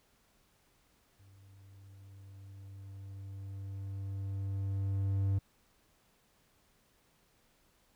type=tone with level ramp; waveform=triangle; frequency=97.8 Hz; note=G2; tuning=4 cents flat; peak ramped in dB=-55 to -25 dBFS; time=1.19-5.39 s; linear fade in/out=10 ms; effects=pink hiss -70 dBFS RMS until 7.95 s